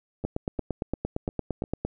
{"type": "two click trains", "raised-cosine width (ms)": 2, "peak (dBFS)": [-14, -24], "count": [15, 5], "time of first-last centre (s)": [[0.25, 1.85], [0.24, 1.639]], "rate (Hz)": [8.75, 2.86], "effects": []}